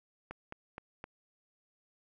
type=clicks; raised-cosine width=0.5 ms; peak=-27 dBFS; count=4; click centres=0.31 / 0.524 / 0.781 / 1.041 s; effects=none